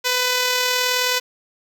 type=tone with amplitude modulation; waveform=5% pulse; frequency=500 Hz; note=B4; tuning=21 cents sharp; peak=-5 dBFS; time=0.04-1.2 s; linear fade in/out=20 ms; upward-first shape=sine; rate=39.1 Hz; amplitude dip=25%; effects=none